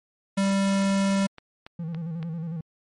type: tone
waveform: square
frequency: 196 Hz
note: G3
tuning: in tune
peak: -21 dBFS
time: 0.37-1.27 s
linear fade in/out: 10 ms
type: click train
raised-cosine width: 0.3 ms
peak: -25 dBFS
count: 6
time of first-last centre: 0.82-2.228 s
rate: 3.55 Hz
type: tone with vibrato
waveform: triangle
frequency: 164.81 Hz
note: E3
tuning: in tune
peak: -27 dBFS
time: 1.79-2.61 s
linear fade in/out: 5 ms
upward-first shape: square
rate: 11 Hz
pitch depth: 64 cents each way
effects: MP3 48 kbps